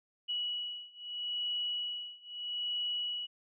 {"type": "beating tone pair", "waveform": "sine", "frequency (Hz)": [2930, 2930.78], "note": ["F#7", "F#7"], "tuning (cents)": [-18, -17], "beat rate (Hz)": 0.78, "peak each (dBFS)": [-38, -37], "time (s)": [0.28, 3.27], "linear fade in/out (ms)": 20, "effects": []}